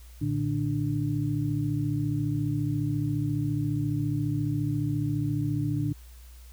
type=tone cluster; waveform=sine; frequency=113.9 / 148.4 / 295.2 Hz; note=A#2 / D3 / D4; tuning=-40 / +18 / +9 cents; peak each=-29 / -29 / -30 dBFS; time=0.21-5.93 s; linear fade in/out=10 ms; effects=added 60 Hz sine -45 dBFS peak until 6.52 s + white hiss -57 dBFS RMS until 6.52 s